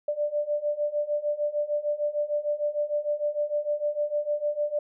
sine beating tone pair, 587.3 / 593.9 Hz, D5 / D5, 0 / +19 cents, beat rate 6.6 Hz, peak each -29 / -27 dBFS, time 0.08-4.79 s, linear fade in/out 5 ms, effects none

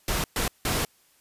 pink noise bursts at uneven times, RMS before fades -26 dBFS, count 3, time 0.08-0.24 / 0.36-0.48 / 0.65-0.85 s, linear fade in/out 2 ms, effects white hiss -62 dBFS RMS until 1.2 s + resampled to 32000 Hz

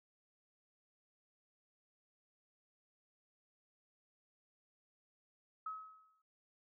sine tone with exponential decay, 1281 Hz, E6, 50 cents flat, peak -38 dBFS, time 5.66-6.22 s, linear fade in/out 5 ms, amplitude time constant 120 ms, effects none

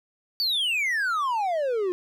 triangle exponential sweep, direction down, 4652 to 349.2 Hz, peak -21 dBFS, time 0.4-1.92 s, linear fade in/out 0 ms, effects none

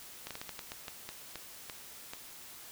slowing click train, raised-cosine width 0.2 ms, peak -23 dBFS, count 12, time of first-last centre 0.27-2.135 s, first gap 37 ms, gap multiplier 1.28, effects white hiss -50 dBFS RMS until 2.71 s

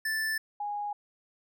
square / sine tone pair in turn, 1760 / 824.6 Hz, A6 / G#5, 0 / -13 cents, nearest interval octave + minor second, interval 1313 cents, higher first, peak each -29 / -31 dBFS, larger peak first, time 0.05-0.38 / 0.6-0.93 s, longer neither, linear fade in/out 5 ms, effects none

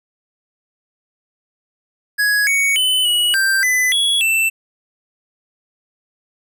square tone with pitch steps, 1670 / 2233 / 3022 / 2920 / 1573 / 2007 / 3358 / 2667 Hz, G#6 / C#7 / F#7 / F#7 / G6 / B6 / G#7 / E7, +9 / +12 / +36 / -24 / +6 / +27 / +18 / +20 cents, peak -14 dBFS, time 2.18-4.5 s, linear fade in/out 20 ms, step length 290 ms, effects none

